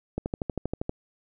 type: click train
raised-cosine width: 2 ms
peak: -15 dBFS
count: 10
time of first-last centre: 0.18-0.894 s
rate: 12.6 Hz
effects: none